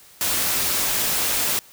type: noise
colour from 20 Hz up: white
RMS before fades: -22 dBFS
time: 0.21-1.59 s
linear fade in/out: 0 ms
effects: white hiss -49 dBFS RMS until 1.72 s